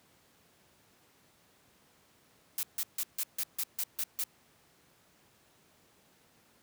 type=noise bursts; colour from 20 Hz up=blue; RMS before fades=-33 dBFS; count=9; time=2.58-4.239 s; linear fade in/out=2 ms; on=51 ms; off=150 ms; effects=pink hiss -65 dBFS RMS until 6.62 s + high-pass 100 Hz 12 dB/octave